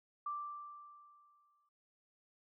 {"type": "tone with exponential decay", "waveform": "sine", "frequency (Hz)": 1174.7, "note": "D6", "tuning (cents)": 0, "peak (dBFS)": -36, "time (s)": [0.26, 1.69], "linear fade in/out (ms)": 5, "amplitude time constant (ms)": 310, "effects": []}